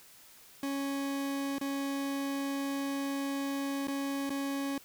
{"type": "tone with dropouts", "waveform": "40% pulse", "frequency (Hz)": 276.9, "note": "C#4", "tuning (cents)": -2, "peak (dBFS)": -31, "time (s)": [0.63, 4.78], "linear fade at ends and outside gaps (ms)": 2, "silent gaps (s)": [[1.584, 1.612], [3.872, 3.882], [4.295, 4.303]], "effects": ["white hiss -56 dBFS RMS until 4.84 s"]}